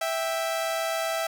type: tone pair together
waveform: sawtooth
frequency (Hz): 657.6 / 785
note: E5 / G5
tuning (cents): -4 / +2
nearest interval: minor third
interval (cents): 306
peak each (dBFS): -23 / -29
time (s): 0.01-1.27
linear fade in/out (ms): 5
effects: none